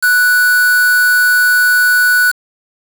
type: tone with quantisation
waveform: triangle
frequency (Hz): 1480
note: F#6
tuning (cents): 0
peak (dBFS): -6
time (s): 0.02-2.32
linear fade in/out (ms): 20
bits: 3
effects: none